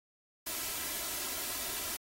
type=noise with comb filter; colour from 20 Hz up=white; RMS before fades=-37 dBFS; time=0.46-1.97 s; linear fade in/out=10 ms; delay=3 ms; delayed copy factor=+0.55; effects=AAC 48 kbps